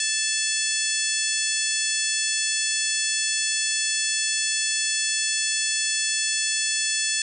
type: harmonic tone with a mistuned harmonic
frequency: 879 Hz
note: A5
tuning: 2 cents flat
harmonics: 2 / 3 / 4 / 5 / 6 / 7 / 8 / 9 / 10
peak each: -31 / -31 / -31 / -31 / -31 / -31 / -31 / -31 / -31 dBFS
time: 0-7.22 s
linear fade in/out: 2 ms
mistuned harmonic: 4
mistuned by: -57 cents
effects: none